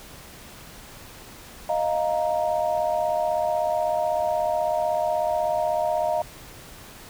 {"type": "chord", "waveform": "sine", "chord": "Eb suspended second", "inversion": "none", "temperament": "equal", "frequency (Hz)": [622.3, 698.5, 932.3], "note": ["Eb5", "F5", "Bb5"], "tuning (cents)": [0, 0, 0], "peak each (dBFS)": [-24, -25, -29], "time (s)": [1.69, 6.22], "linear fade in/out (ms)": 5, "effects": ["pink hiss -44 dBFS RMS until 7.09 s"]}